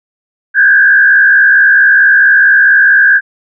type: tone with frequency modulation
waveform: sine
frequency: 1604 Hz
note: G6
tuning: 39 cents sharp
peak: -3 dBFS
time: 0.54-3.21 s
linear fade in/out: 50 ms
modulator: 64.5 Hz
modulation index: 1.1
effects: none